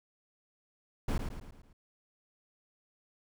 brown noise with echo, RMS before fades -30 dBFS, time 1.08-1.18 s, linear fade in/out 5 ms, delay 110 ms, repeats 5, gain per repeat -6 dB, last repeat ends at 1.73 s, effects none

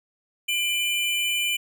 square tone pair together, 2392 / 2997 Hz, D7 / F#7, +31 / +22 cents, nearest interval major third, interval 391 cents, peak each -26 dBFS, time 0.48-1.57 s, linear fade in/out 10 ms, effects none

